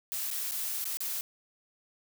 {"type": "noise with dropouts", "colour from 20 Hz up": "blue", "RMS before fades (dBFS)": -34, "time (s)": [0.12, 1.21], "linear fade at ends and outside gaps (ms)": 0, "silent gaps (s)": [[0.304, 0.312], [0.511, 0.519], [0.842, 0.854], [0.971, 1.005]], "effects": []}